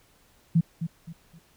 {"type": "tone with echo", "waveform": "sine", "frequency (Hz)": 165.4, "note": "E3", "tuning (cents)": 6, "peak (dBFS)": -16, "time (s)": [0.55, 0.61], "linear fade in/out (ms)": 10, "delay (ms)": 260, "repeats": 3, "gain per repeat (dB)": -10, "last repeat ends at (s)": 1.39, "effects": ["pink hiss -61 dBFS RMS until 1.56 s"]}